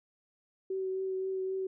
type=tone with vibrato; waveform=sine; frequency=379.2 Hz; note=F#4; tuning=43 cents sharp; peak=-31 dBFS; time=0.7-1.67 s; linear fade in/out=5 ms; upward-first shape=triangle; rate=3.8 Hz; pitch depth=16 cents each way; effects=none